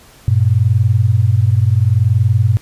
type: tone pair together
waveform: sine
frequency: 97.9 / 118.58 Hz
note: G2 / A#2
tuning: -2 / +30 cents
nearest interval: minor third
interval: 332 cents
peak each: -12 dBFS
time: 0.28-2.57 s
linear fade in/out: 0 ms
effects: pink hiss -44 dBFS RMS until 2.61 s + resampled to 32000 Hz